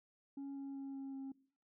sine tone with pitch steps, 277.2 / 275.3 / 273.4 / 271.5 / 269.6 Hz, C#4 / C#4 / C#4 / C#4 / C#4, 0 / -12 / -24 / -36 / -48 cents, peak -40 dBFS, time 0.37-1.32 s, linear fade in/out 5 ms, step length 190 ms, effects noise-tail reverb RT60 0.5 s tail -22 dB re dry + tanh soft clip ceiling -42 dBFS

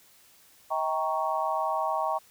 sine chord, Eb dominant seventh, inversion none, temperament equal with one note detuned, 637.2 / 784 / 932.3 / 1108.7 Hz, Eb5 / G5 / Bb5 / Db6, +41 / 0 / 0 / 0 cents, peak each -31 dBFS, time 0.7-2.19 s, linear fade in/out 20 ms, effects white hiss -58 dBFS RMS until 2.3 s

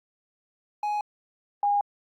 triangle / sine tone pair in turn, 835 / 815.5 Hz, G#5 / G#5, +9 / -32 cents, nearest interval unison, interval 41 cents, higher first, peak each -23 / -20 dBFS, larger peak second, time 0.83-1.01 / 1.63-1.81 s, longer neither, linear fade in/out 2 ms, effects AAC 64 kbps

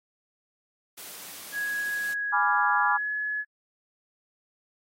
white high-pass noise, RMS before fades -42 dBFS, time 0.97-2.14 s, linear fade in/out 10 ms, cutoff 140 Hz, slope 12 dB/octave
sine tone with pitch glide, 1663 to 1699.9 Hz, G#6 to G#6, +2 to +40 cents, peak -27 dBFS, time 1.52-3.45 s, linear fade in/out 50 ms, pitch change +38 cents, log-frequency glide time 2.7-3.11 s
sine chord, G# diminished seventh, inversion none, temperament equal, 830.6 / 987.8 / 1174.7 / 1396.9 Hz, G#5 / B5 / D6 / F6, 0 / 0 / 0 / 0 cents, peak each -27 dBFS, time 2.32-2.98 s, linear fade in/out 20 ms
effects AAC 48 kbps

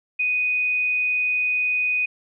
sine tone, 2489 Hz, D#7, in tune, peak -19 dBFS, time 0.19-2.06 s, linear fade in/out 10 ms, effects none

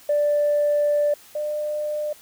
sine tone pair in turn, 587.3 / 599.6 Hz, D5 / D5, 0 / +36 cents, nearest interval unison, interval 36 cents, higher second, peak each -16 / -23 dBFS, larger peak first, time 0.09-1.14 / 1.35-2.13 s, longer first, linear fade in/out 5 ms, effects tanh soft clip ceiling -13 dBFS + white hiss -49 dBFS RMS until 2.21 s

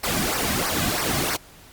pink noise with flanger, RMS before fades -24 dBFS, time 0.03-1.37 s, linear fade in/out 10 ms, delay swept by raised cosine 0.28 to 2.28 ms, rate 3.1 Hz, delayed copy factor -0.75, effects pink hiss -48 dBFS RMS until 1.72 s + Opus 48 kbps

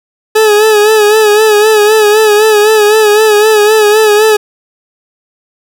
40% pulse tone with vibrato, 426.2 Hz, G#4, 45 cents sharp, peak -3 dBFS, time 0.35-4.37 s, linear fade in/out 10 ms, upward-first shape sine, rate 3.9 Hz, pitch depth 53 cents each way, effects none

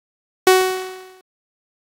sawtooth tone with exponential decay, 373.2 Hz, F#4, 15 cents sharp, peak -3 dBFS, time 0.47-1.21 s, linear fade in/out 2 ms, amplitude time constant 160 ms, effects AAC 64 kbps

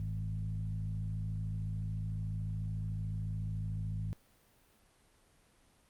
sine tone with frequency modulation, 103.9 Hz, G#2, 1 cent sharp, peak -34 dBFS, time 0-4.13 s, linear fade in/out 0 ms, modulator 53.8 Hz, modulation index 1, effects pink hiss -67 dBFS RMS until 5.89 s + Opus 32 kbps

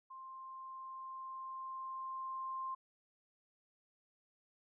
sine tone with level ramp, 1053 Hz, C6, 11 cents sharp, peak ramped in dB -48 to -38 dBFS, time 0.1-2.75 s, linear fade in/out 10 ms, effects none

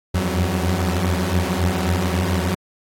sawtooth tone cluster, 83.7 / 87.7 / 91 / 188.1 Hz, E2 / F2 / F#2 / F#3, +27 / +8 / -28 / +29 cents, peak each -20 dBFS, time 0.14-2.55 s, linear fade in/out 10 ms, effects AAC 48 kbps

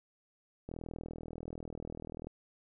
click train, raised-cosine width 2 ms, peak -29 dBFS, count 65, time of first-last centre 0.69-2.27 s, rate 40.5 Hz, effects none

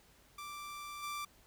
sawtooth tone with level steps, 1174.7 Hz, D6, in tune, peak -40 / -35 dBFS, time 0.38-1.25 s, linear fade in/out 5 ms, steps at 1.02 s, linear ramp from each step 20 ms, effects added 50 Hz sine -70 dBFS peak until 1.46 s + pink hiss -65 dBFS RMS until 1.46 s

